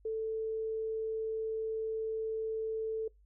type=tone; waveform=sine; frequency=441.9 Hz; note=A4; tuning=7 cents sharp; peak=-32 dBFS; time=0.05-3.08 s; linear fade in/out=5 ms; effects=noise-tail reverb RT60 0.2 s tail -25 dB re dry + added 50 Hz sine -60 dBFS peak until 3.25 s